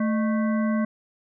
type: harmonic tone with a mistuned harmonic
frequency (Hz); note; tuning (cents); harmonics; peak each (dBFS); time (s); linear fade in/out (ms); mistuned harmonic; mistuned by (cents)
220; A3; 0; 1 / 3 / 5 / 7 / 9; -21 / -31 / -35 / -38 / -40; 0-0.85; 5; 3; -130
effects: none